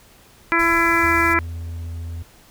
harmonic tone, 335.2 Hz, E4, 29 cents sharp, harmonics 1 / 2 / 3 / 4 / 5 / 6 / 7, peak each -22 / -32 / -22 / -21 / -22 / -21 / -23 dBFS, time 0.52-1.39 s, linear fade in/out 0 ms
pink band-stop noise, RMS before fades -35 dBFS, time 0.59-1.34 s, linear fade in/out 5 ms, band 140 to 4500 Hz, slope 24 dB/octave
triangle tone with pitch glide, 81.2 to 83.58 Hz, E2 to E2, -26 to +24 cents, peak -25 dBFS, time 1.03-2.23 s, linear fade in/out 10 ms, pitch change +50 cents, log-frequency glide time 1.32-1.47 s
effects pink hiss -50 dBFS RMS until 2.5 s

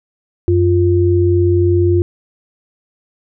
sine tone pair together, 92.46 / 349.1 Hz, F#2 / F4, -1 / -1 cents, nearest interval octave + major seventh, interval 2300 cents, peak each -12 dBFS, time 0.48-2.02 s, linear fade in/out 0 ms, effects none

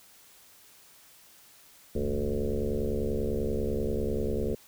sine tone with frequency modulation, 222 Hz, A3, 16 cents sharp, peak -26 dBFS, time 1.95-4.55 s, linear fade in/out 5 ms, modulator 70.2 Hz, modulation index 4.2, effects white hiss -56 dBFS RMS until 4.67 s

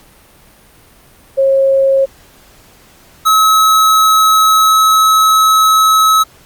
sine / square tone pair in turn, 541 / 1286.7 Hz, C#5 / E6, -42 / -42 cents, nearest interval octave + minor third, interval 1500 cents, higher second, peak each -7 dBFS, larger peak neither, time 1.37-2.06 / 3.25-6.24 s, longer second, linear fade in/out 20 ms, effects pink hiss -44 dBFS RMS until 6.45 s + Opus 48 kbps

